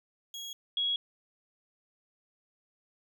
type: tone pair in turn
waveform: 30% pulse / sine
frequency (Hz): 3310 / 3323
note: G#7 / G#7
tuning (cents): -6 / 0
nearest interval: unison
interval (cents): 6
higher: second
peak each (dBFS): -36 / -27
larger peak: second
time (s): 0.34-0.53 / 0.77-0.96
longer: neither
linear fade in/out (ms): 2
effects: none